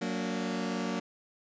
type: chord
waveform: sawtooth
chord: Gb augmented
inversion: none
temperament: just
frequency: 185 / 231.2 / 289.1 Hz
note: Gb3 / Bb3 / D4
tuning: 0 / -14 / -27 cents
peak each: -31 / -30 / -34 dBFS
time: 0.01-1 s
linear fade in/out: 10 ms
effects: resampled to 16000 Hz